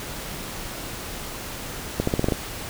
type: accelerating click train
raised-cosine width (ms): 2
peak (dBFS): -7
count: 7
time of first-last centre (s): 2-2.322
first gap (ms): 74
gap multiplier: 0.87
effects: pink hiss -34 dBFS RMS until 2.69 s